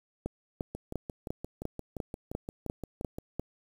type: two click trains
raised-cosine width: 2 ms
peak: -19 / -24 dBFS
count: 10 / 15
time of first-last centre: 0.26-3.396 / 0.75-3.185 s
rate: 2.87 / 5.75 Hz
effects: 8-bit